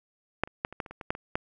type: clicks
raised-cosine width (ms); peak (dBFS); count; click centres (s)
0.5; -9 / -30 / -12 / -27 / -16 / -29 / -27 / -24 / -11 / -24 / -12; 11; 0.436 / 0.475 / 0.649 / 0.726 / 0.802 / 0.862 / 0.91 / 1.012 / 1.105 / 1.151 / 1.355
effects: none